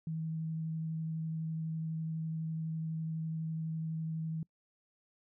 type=tone with vibrato; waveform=sine; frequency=160.4 Hz; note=E3; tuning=47 cents flat; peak=-34 dBFS; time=0.07-4.43 s; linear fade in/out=2 ms; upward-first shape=square; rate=12 Hz; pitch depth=8 cents each way; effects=noise-tail reverb RT60 0.1 s tail -25 dB re dry